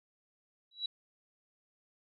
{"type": "tone with exponential growth", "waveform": "sine", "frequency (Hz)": 3912, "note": "B7", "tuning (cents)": -17, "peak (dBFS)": -29, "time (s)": [0.71, 0.86], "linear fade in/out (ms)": 5, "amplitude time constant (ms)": 32, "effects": []}